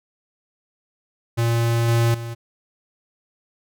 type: tone with level steps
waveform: square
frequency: 116.54 Hz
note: A#2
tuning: in tune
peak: -18 / -16 / -29 dBFS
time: 1.37-2.35 s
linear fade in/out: 20 ms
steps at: 1.88 / 2.14 s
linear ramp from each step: 5 ms
effects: none